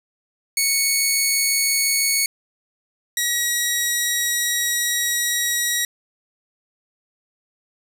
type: tone pair in turn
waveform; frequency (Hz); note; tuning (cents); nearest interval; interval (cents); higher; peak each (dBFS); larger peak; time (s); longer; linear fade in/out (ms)
10% pulse; 2217 / 1912.8; C#7 / A#6; 0 / +44; minor third; 256; first; -8 / -10; first; 0.57-2.26 / 3.17-5.85; second; 2
effects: none